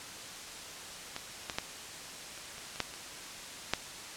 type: clicks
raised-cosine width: 0.2 ms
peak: -19 / -17 / -13 / -29 / -29 / -26 / -12 / -28 / -9 dBFS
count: 9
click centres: 1.164 / 1.498 / 1.585 / 2.377 / 2.581 / 2.759 / 2.803 / 2.939 / 3.736 s
effects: white hiss -44 dBFS RMS until 4.16 s + low-pass 8000 Hz 12 dB/octave